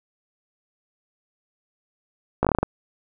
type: slowing click train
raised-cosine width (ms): 1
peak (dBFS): -5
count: 8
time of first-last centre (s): 2.43-2.63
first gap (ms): 17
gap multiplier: 1.17
effects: none